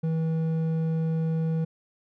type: tone with hard clipping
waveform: sine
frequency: 161.5 Hz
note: E3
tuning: 35 cents flat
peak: -25 dBFS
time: 0.03-1.65 s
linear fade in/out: 10 ms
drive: 6 dB
effects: none